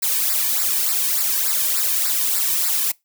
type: noise with flanger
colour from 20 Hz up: blue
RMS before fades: -20 dBFS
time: 0.02-2.92 s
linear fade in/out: 10 ms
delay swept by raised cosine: 0.31 to 1.51 ms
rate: 3.4 Hz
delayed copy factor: -0.9
effects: noise-tail reverb RT60 0.2 s tail -24 dB re dry